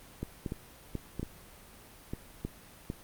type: clicks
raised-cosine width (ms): 3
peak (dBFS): -21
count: 9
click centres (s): 0.23 / 0.462 / 0.521 / 0.953 / 1.196 / 1.23 / 2.135 / 2.45 / 2.901
effects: pink hiss -53 dBFS RMS until 3.03 s + Opus 32 kbps